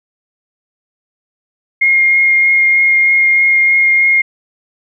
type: tone with vibrato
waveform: sine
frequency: 2136 Hz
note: C7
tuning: 35 cents sharp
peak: -7 dBFS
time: 1.81-4.22 s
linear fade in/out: 10 ms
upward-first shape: triangle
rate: 3.2 Hz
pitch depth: 10 cents each way
effects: none